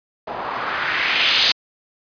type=noise with low-pass filter sweep; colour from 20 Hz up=blue; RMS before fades=-20 dBFS; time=0.27-1.52 s; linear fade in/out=5 ms; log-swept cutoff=720 to 4200 Hz; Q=2; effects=resampled to 11025 Hz